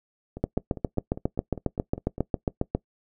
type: two click trains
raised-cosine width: 2 ms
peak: -10 / -22 dBFS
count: 18 / 10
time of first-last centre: 0.44-2.75 / 0.37-2.181 s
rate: 7.36 / 4.97 Hz
effects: noise-tail reverb RT60 0.1 s tail -21 dB re dry